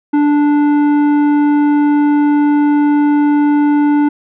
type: tone with tanh clipping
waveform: sine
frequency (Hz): 293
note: D4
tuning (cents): -4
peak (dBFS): -10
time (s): 0.13-4.09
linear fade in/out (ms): 10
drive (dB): 11
effects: none